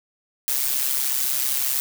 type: noise with amplitude modulation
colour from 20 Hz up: blue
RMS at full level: -20 dBFS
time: 0.48-1.8 s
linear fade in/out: 0 ms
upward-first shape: sine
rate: 133 Hz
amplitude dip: 70%
effects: none